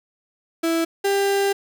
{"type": "tone pair in turn", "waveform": "35% pulse", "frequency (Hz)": [330, 397], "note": ["E4", "G4"], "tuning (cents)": [2, 22], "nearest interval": "minor third", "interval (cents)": 320, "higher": "second", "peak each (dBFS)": [-17, -16], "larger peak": "second", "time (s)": [[0.63, 0.85], [1.04, 1.53]], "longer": "second", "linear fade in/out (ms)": 10, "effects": []}